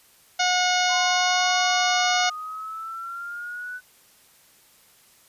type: harmonic tone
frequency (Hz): 726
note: F#5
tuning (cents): -33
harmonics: 1 / 2 / 3 / 4 / 5 / 6 / 7 / 8 / 9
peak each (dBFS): -23 / -26 / -28 / -29 / -30 / -31 / -31 / -32 / -33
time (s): 0.39-2.3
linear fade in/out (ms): 10
type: exponential sweep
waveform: sine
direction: up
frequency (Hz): 1028 to 1499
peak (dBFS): -31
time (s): 0.88-3.81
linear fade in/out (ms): 50
effects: white hiss -56 dBFS RMS until 5.28 s + resampled to 32000 Hz